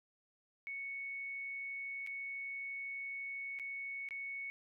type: tone with dropouts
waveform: sine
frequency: 2217 Hz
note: C#7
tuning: in tune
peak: -40 dBFS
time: 0.67-4.5 s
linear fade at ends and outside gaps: 0 ms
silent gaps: 2.065-2.072 / 3.589-3.597 / 4.088-4.108 s
effects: none